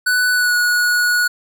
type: tone with pitch glide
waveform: square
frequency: 1490 to 1459.3 Hz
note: F#6 to F#6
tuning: +12 to -24 cents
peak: -14 dBFS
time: 0.06-1.28 s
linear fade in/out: 10 ms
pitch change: -36 cents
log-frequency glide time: 0.32-0.56 s
effects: none